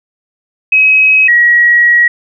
sine tone pair in turn, 2548 / 1908.8 Hz, D#7 / A#6, +41 / +41 cents, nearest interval perfect fourth, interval 500 cents, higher first, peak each -4 dBFS, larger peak neither, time 0.72-1.28 / 1.28-2.08 s, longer second, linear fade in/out 5 ms, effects none

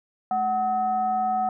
sine tone with frequency modulation, 746 Hz, F#5, 14 cents sharp, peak -21 dBFS, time 0.31-1.49 s, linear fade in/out 2 ms, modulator 531 Hz, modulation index 0.43, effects none

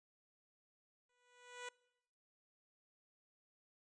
10% pulse tone with exponential growth, 491.4 Hz, B4, 9 cents flat, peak -35 dBFS, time 1.09-1.69 s, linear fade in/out 5 ms, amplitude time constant 130 ms, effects noise-tail reverb RT60 0.9 s tail -24 dB re dry + resampled to 22050 Hz

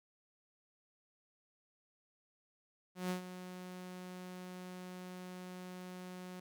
sawtooth tone with ADSR envelope, 182.2 Hz, F#3, 26 cents flat, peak -30 dBFS, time 2.95-6.4 s, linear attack 150 ms, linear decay 110 ms, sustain -12 dB, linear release 5 ms, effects none

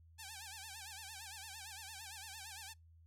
5% pulse tone with vibrato, 830.6 Hz, G#5, in tune, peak -36 dBFS, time 0.18-2.74 s, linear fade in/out 20 ms, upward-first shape sine, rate 8.8 Hz, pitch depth 150 cents each way, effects noise-tail reverb RT60 0.2 s tail -26 dB re dry + added 82 Hz sine -60 dBFS peak until 3.06 s

